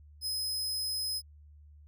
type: tone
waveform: sawtooth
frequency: 5080 Hz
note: D#8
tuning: 35 cents sharp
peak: -29 dBFS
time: 0.21-1.22 s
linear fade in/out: 50 ms
effects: added 74 Hz sine -52 dBFS peak until 1.87 s